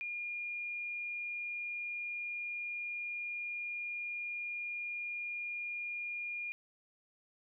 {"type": "tone", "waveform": "sine", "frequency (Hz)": 2420, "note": "D#7", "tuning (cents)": -49, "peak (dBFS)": -37, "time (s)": [0.01, 6.52], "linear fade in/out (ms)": 0, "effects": []}